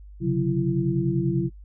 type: tone cluster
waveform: sine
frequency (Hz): 132 / 142.2 / 182.8 / 336.4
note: C3 / C#3 / F#3 / E4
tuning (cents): +16 / +45 / -21 / +35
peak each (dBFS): -26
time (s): 0.2-1.5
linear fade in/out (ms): 50
effects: noise-tail reverb RT60 0.1 s tail -23 dB re dry + added 50 Hz sine -41 dBFS peak until 1.64 s